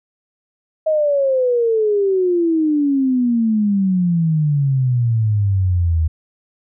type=exponential sweep; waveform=sine; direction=down; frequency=636 to 78.3 Hz; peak=-13 dBFS; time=0.86-6.08 s; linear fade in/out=10 ms; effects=none